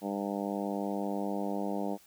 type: harmonic tone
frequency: 100.3 Hz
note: G2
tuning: 40 cents sharp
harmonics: 2 / 3 / 4 / 5 / 6 / 7 / 8 / 9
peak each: -35 / -37 / -41 / -40 / -41 / -41 / -43 / -45 dBFS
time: 0.01-1.98 s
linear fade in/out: 50 ms
effects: white hiss -60 dBFS RMS until 2.06 s